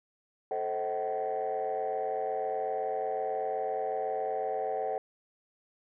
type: chord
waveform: sine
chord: A diminished seventh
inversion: none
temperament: just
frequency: 440 / 528 / 633.6 / 760.3 Hz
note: A4 / C5 / Eb5 / Gb5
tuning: 0 / +16 / +31 / +47 cents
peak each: -34 / -35 / -36 / -32 dBFS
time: 0.51-4.98 s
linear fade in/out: 2 ms
effects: tanh soft clip ceiling -24 dBFS